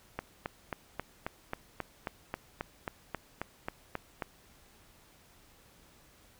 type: click train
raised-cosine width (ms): 0.5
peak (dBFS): -19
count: 16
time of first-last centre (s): 0.19-4.222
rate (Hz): 3.72
effects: pink hiss -61 dBFS RMS until 6.39 s